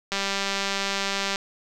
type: click train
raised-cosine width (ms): 0.2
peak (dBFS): -9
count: 245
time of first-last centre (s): 0.12-1.359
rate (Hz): 197
effects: none